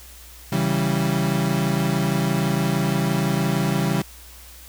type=chord; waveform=35% pulse; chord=C# diminished; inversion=none; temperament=equal; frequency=138.59 / 164.81 / 196 Hz; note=C#3 / E3 / G3; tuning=0 / 0 / 0 cents; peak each=-22 dBFS; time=0.52-4.02 s; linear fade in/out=5 ms; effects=added 60 Hz sine -44 dBFS peak until 4.68 s + white hiss -45 dBFS RMS until 4.68 s